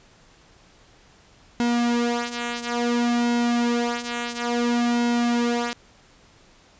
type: tone with flanger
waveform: sawtooth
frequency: 238.7 Hz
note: A#3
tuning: 41 cents sharp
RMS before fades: -23 dBFS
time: 1.6-5.73 s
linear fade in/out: 0 ms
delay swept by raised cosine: 1.7 to 4.4 ms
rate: 0.58 Hz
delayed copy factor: -0.7
effects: pink hiss -54 dBFS RMS until 6.79 s + resampled to 16000 Hz